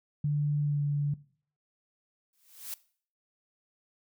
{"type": "tone with pitch glide", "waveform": "sine", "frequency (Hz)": [146.83, 144.72], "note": ["D3", "D3"], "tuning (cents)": [0, -25], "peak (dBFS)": -25, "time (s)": [0.24, 1.14], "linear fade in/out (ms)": 5, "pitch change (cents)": -25, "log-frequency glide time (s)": [0.62, 0.81]}
{"type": "noise with exponential growth", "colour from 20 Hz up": "blue", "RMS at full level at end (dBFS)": -35, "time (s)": [2.33, 2.74], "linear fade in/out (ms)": 2, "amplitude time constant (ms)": 87}
{"effects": ["noise-tail reverb RT60 0.5 s tail -20 dB re dry"]}